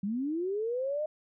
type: linear sweep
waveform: sine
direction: up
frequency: 188.9 to 622.3 Hz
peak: -29 dBFS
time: 0.03-1.06 s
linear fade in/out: 5 ms
effects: none